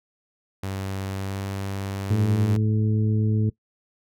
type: tone with pitch glide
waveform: sawtooth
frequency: 96.7 to 97.99 Hz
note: G2 to G2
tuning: -23 to 0 cents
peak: -24 dBFS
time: 0.63-2.57 s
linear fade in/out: 5 ms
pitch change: +23 cents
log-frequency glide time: 1.17-1.41 s
type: harmonic tone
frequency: 108 Hz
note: A2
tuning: 32 cents flat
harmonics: 1 / 2 / 3 / 4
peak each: -20 / -26 / -33 / -34 dBFS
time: 2.1-3.5 s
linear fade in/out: 10 ms
effects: noise-tail reverb RT60 0.1 s tail -20 dB re dry